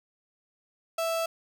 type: tone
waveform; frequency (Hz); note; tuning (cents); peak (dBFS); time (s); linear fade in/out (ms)
35% pulse; 659.3; E5; 0; -25; 0.98-1.26; 5
effects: none